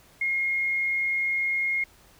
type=tone; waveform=sine; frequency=2145 Hz; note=C7; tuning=42 cents sharp; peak=-23 dBFS; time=0.21-1.84 s; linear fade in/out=5 ms; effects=pink hiss -56 dBFS RMS until 2.19 s